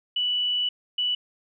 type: tone pair in turn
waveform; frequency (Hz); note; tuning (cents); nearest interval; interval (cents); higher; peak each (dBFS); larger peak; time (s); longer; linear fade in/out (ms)
sine; 2960 / 2960; F#7 / F#7; 0 / 0; unison; 0; neither; -22; neither; 0.16-0.69 / 0.98-1.15; first; 5
effects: none